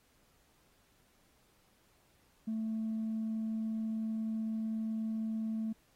triangle tone with tanh clipping, 221 Hz, A3, 8 cents sharp, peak -33 dBFS, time 2.47-5.73 s, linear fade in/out 10 ms, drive 5 dB, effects pink hiss -70 dBFS RMS until 5.95 s + AAC 48 kbps

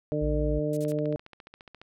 harmonic tone, 150 Hz, D3, 37 cents sharp, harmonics 1 / 2 / 3 / 4, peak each -31 / -31 / -31 / -31 dBFS, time 0.12-1.16 s, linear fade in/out 0 ms
sine tone, 56.7 Hz, A#1, 47 cents flat, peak -27 dBFS, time 0.21-0.6 s, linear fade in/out 20 ms
violet noise bursts, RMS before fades -37 dBFS, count 3, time 0.73-0.918 s, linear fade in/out 2 ms, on 38 ms, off 37 ms
click train, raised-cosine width 0.3 ms, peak -30 dBFS, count 15, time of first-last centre 0.85-1.816 s, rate 14.5 Hz
effects low-pass 9000 Hz 12 dB/octave

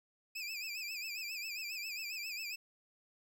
25% pulse tone with vibrato, 2489 Hz, D#7, in tune, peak -36 dBFS, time 0.35-2.56 s, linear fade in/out 10 ms, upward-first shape sine, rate 7.4 Hz, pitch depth 110 cents each way, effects none

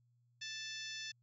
harmonic tone with a mistuned harmonic, 880 Hz, A5, in tune, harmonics 2 / 3 / 4 / 5 / 6 / 7 / 8, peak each -49 / -50 / -48 / -53 / -49 / -53 / -59 dBFS, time 0.41-1.12 s, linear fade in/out 10 ms, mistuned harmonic 7, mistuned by -30 cents, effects added 120 Hz sine -70 dBFS peak until 1.22 s

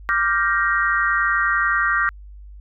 sine chord, G minor seventh, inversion second, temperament equal with one note detuned, 1174.7 / 1396.9 / 1568 / 1877.6 Hz, D6 / F6 / G6 / Bb6, 0 / 0 / 0 / +12 cents, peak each -22 dBFS, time 0.09-2.09 s, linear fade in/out 0 ms, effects added 50 Hz sine -37 dBFS peak until 2.6 s

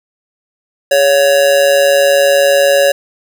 square tone with amplitude modulation, 560 Hz, C#5, 18 cents sharp, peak -5 dBFS, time 0.91-2.92 s, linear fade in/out 5 ms, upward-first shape sine, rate 148 Hz, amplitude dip 60%, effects none

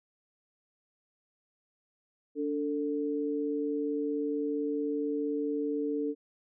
sine tone pair together, 290.1 / 445.7 Hz, D4 / A4, -21 / +22 cents, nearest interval perfect fifth, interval 743 cents, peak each -31 / -32 dBFS, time 2.35-6.15 s, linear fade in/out 50 ms, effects none

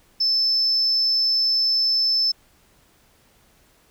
sine tone, 5270 Hz, E8, 1 cent flat, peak -16 dBFS, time 0.2-2.32 s, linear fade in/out 10 ms, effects tanh soft clip ceiling -13 dBFS + pink hiss -58 dBFS RMS until 3.9 s

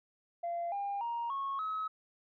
sine tone with pitch steps, 687 / 802.9 / 938.5 / 1096.9 / 1282 Hz, F5 / G5 / A#5 / C#6 / E6, -29 / +41 / +11 / -19 / -49 cents, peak -32 dBFS, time 0.43-1.88 s, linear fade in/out 10 ms, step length 290 ms, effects tanh soft clip ceiling -30 dBFS

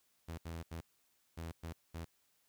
sawtooth tone bursts at uneven times, 82.8 Hz, E2, 8 cents sharp, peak -38 dBFS, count 6, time 0.28-0.38 / 0.45-0.63 / 0.71-0.81 / 1.37-1.52 / 1.63-1.73 / 1.94-2.05 s, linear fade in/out 10 ms, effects white hiss -75 dBFS RMS until 2.48 s

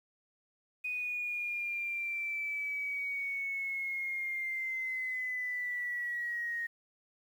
sine linear sweep, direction down, 2489 to 1864.7 Hz, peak -33 dBFS, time 0.84-6.67 s, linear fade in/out 10 ms, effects 10-bit

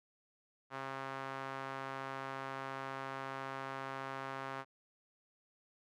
sawtooth tone with band-pass filter, 134.5 Hz, C3, 48 cents sharp, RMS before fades -43 dBFS, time 0.7-4.65 s, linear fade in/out 50 ms, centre 1200 Hz, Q 1.4, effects none

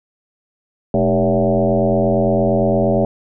sine tone with frequency modulation, 392 Hz, G4, in tune, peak -12 dBFS, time 0.94-3.05 s, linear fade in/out 2 ms, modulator 88.7 Hz, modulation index 3.3, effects none

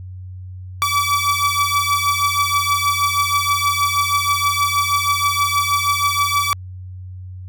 sawtooth beating tone pair, 1148 / 1154.3 Hz, D6 / D6, -40 / -30 cents, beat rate 6.3 Hz, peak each -15 dBFS, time 0.82-6.53 s, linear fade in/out 0 ms, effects added 92 Hz sine -30 dBFS peak until 7.48 s

